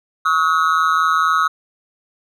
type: tone with amplitude modulation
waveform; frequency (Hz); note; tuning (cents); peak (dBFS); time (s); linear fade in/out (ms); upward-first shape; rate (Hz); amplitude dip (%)
triangle; 1281; E6; -50; -7; 0.25-1.48; 10; sine; 164; 100
effects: none